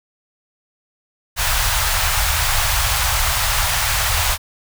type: band-stop noise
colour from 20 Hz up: pink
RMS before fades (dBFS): -18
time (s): 1.36-4.38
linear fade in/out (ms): 50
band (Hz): 100 to 750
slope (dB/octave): 24
effects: none